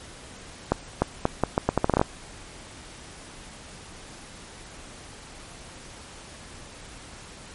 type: accelerating click train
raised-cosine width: 1 ms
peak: -5 dBFS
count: 13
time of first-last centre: 0.72-2.014 s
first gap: 300 ms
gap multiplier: 0.78
effects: pink hiss -44 dBFS RMS until 7.54 s + MP3 48 kbps